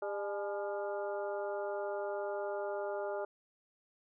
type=harmonic tone with a mistuned harmonic; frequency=201.3 Hz; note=G3; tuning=46 cents sharp; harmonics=2 / 3 / 4 / 5 / 6 / 7; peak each=-39 / -38 / -43 / -54 / -49 / -48 dBFS; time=0.02-3.25 s; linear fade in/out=5 ms; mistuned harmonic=4; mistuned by=+77 cents; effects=none